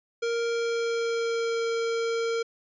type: tone with pitch glide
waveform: square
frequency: 465.7 to 459.8 Hz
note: A#4 to A#4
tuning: -2 to -24 cents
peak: -26 dBFS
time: 0.22-2.43 s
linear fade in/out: 10 ms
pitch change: -22 cents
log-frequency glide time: 0.45-1.67 s
effects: resampled to 16000 Hz